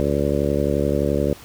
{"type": "harmonic tone", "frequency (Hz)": 71.6, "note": "D2", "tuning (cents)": -43, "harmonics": [1, 2, 3, 4, 5, 6, 7, 8], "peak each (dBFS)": [-26, -26, -26, -26, -26, -26, -26, -26], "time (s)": [0, 1.33], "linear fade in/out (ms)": 0, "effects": ["pink hiss -43 dBFS RMS until 1.44 s"]}